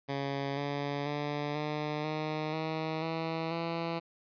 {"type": "tone with pitch steps", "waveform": "10% pulse", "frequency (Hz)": [139.2, 142.87, 146.63, 150.49, 154.45, 158.52, 162.69, 166.98], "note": ["C#3", "D3", "D3", "D3", "D#3", "D#3", "E3", "E3"], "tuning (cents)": [8, -47, -2, 43, -12, 33, -22, 23], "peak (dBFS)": -24, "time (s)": [0.08, 4], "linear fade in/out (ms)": 20, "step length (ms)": 490, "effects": ["resampled to 11025 Hz", "11-bit"]}